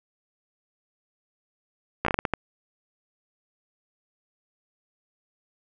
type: slowing click train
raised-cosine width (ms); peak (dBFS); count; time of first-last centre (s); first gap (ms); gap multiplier
0.5; -8; 8; 2.05-2.337; 14; 1.35
effects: none